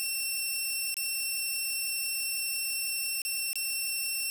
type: tone with dropouts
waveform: 10% pulse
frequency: 2706 Hz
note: E7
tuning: 45 cents sharp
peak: -21 dBFS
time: 0-4.3 s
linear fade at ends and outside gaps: 0 ms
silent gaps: 0.942-0.968 / 3.218-3.25 / 3.531-3.556 s
effects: 8-bit